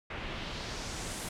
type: noise with low-pass filter sweep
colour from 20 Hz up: pink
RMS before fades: -39 dBFS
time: 0.1-1.29 s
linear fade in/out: 5 ms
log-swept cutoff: 2300 to 11000 Hz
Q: 1.6
effects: none